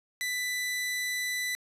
sawtooth tone, 1990 Hz, B6, 13 cents sharp, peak -26 dBFS, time 0.21-1.55 s, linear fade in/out 0 ms, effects resampled to 32000 Hz + 9-bit

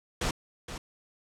pink noise with echo, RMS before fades -29 dBFS, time 0.21-0.31 s, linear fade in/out 5 ms, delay 470 ms, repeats 1, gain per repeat -10 dB, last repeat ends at 0.78 s, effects low-pass 8000 Hz 12 dB/octave

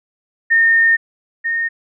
sine tone pair in turn, 1827 / 1840.8 Hz, A#6 / A#6, -35 / -22 cents, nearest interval unison, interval 13 cents, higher second, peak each -9 / -16 dBFS, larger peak first, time 0.5-0.97 / 1.44-1.69 s, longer first, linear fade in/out 20 ms, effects none

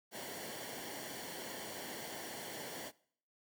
pink noise with comb filter, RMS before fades -45 dBFS, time 0.11-2.92 s, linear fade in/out 50 ms, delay 0.79 ms, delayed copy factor -0.6, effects noise-tail reverb RT60 0.6 s tail -22 dB re dry + high-pass 150 Hz 12 dB/octave

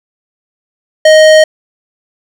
sine tone with hard clipping, 624 Hz, D#5, 5 cents sharp, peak -3 dBFS, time 1.05-1.44 s, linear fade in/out 5 ms, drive 17 dB, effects none

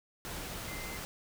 sine tone in noise, 2074 Hz, C7, 16 cents flat, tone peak -45 dBFS, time 0.68-0.97 s, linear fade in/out 0 ms, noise pink, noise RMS -41 dBFS, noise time 0.25-1.05 s, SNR -7 dB, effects none

